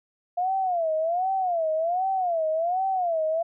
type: tone with vibrato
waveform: sine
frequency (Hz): 696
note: F5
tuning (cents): -6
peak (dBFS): -22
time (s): 0.37-3.43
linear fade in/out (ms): 10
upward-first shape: sine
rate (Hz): 1.3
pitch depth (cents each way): 180
effects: none